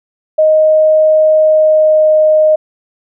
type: tone with pitch glide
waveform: sine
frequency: 623 to 619.4 Hz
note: D#5 to D#5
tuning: +2 to -8 cents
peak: -5 dBFS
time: 0.38-2.56 s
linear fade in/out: 10 ms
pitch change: -10 cents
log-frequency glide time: 1.37-2.13 s
effects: none